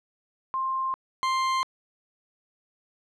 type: tone pair in turn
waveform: sine / 40% pulse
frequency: 1055 / 1049.8 Hz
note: C6 / C6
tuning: +14 / +5 cents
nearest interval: unison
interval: 9 cents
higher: first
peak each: -25 / -22 dBFS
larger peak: second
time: 0.54-0.94 / 1.23-1.63 s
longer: neither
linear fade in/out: 0 ms
effects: low-pass 5000 Hz 12 dB/octave